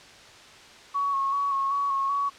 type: tone with vibrato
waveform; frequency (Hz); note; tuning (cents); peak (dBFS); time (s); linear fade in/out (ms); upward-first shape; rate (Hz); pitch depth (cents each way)
sine; 1108.7; C#6; 0; -23; 0.94-2.3; 20; square; 2.6; 25
effects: white hiss -48 dBFS RMS until 2.38 s + low-pass 5000 Hz 12 dB/octave